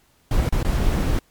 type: noise with dropouts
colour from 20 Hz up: brown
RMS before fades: -19 dBFS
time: 0.31-1.19 s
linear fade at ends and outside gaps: 2 ms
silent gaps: 0.491-0.524 / 0.629-0.647 s
effects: pink hiss -60 dBFS RMS until 1.3 s + MP3 96 kbps